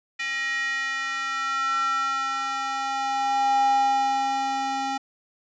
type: tone with high-pass filter sweep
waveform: square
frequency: 269.9 Hz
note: C#4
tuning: 46 cents flat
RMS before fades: -25 dBFS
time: 0.19-4.98 s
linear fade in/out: 10 ms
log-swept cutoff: 2100 to 560 Hz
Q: 5.5
effects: resampled to 16000 Hz